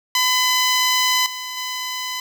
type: tone with level steps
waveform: 10% pulse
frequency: 1009 Hz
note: B5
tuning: 37 cents sharp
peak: -7 / -19 / -16 dBFS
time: 0.15-2.2 s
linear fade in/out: 2 ms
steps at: 1.26 / 1.57 s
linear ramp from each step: 2 ms
effects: none